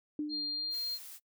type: tone with exponential decay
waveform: sine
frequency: 299.2 Hz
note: D4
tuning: 32 cents sharp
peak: -30 dBFS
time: 0.19-0.84 s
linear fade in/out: 2 ms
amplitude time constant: 140 ms
type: tone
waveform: sine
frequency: 4200 Hz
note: C8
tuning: 6 cents sharp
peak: -33 dBFS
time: 0.29-0.99 s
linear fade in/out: 50 ms
type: noise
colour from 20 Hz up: blue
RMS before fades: -48 dBFS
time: 0.7-1.2 s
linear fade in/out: 50 ms
effects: noise-tail reverb RT60 0.1 s tail -24 dB re dry